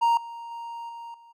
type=tone with level steps; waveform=triangle; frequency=932.3 Hz; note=A#5; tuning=in tune; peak=-16 / -34 / -32 / -35 / -47 dBFS; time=0.01-1.33 s; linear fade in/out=20 ms; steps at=0.17 / 0.51 / 0.89 / 1.14 s; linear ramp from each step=2 ms; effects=none